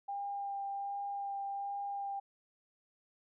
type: tone with vibrato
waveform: sine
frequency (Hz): 799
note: G5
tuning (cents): +33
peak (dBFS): -36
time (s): 0.08-2.2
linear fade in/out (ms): 10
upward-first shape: sine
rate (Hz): 1.3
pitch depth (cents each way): 11
effects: none